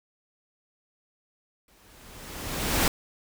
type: noise with exponential growth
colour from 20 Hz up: pink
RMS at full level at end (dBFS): -21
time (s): 1.68-2.88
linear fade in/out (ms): 2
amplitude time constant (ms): 260
effects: none